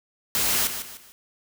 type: noise with echo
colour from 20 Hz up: white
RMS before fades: -23 dBFS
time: 0.35-0.67 s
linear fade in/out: 0 ms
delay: 150 ms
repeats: 3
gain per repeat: -9 dB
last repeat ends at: 1.12 s
effects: none